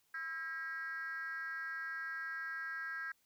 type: tone with frequency modulation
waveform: sine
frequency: 1616 Hz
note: G#6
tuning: 48 cents flat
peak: -38 dBFS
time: 0.14-3.12 s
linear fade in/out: 5 ms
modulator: 298 Hz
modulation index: 0.78
effects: tanh soft clip ceiling -35 dBFS + white hiss -75 dBFS RMS until 3.25 s